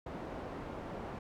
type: low-pass noise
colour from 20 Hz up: white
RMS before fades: -43 dBFS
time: 0.06-1.19 s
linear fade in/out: 5 ms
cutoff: 700 Hz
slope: 12 dB/octave
effects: none